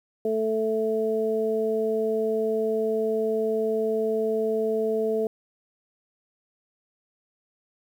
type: harmonic tone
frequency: 220 Hz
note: A3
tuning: in tune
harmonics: 1 / 2 / 3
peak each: -31 / -23 / -31 dBFS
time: 0.25-5.27 s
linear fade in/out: 2 ms
effects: 9-bit